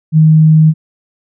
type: tone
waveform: sine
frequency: 156.9 Hz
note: D#3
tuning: 15 cents sharp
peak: -3 dBFS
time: 0.12-0.74 s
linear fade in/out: 50 ms
effects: none